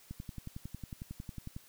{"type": "click train", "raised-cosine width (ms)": 5, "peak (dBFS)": -29, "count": 17, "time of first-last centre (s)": [0.11, 1.565], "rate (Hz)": 11, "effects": ["white hiss -60 dBFS RMS until 1.68 s"]}